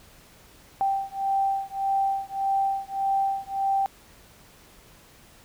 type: beating tone pair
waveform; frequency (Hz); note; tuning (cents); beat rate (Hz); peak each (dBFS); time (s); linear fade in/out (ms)
sine; 782 / 783.7; G5 / G5; -4 / -1; 1.7; -26; 0.81-3.86; 0
effects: pink hiss -53 dBFS RMS until 5.44 s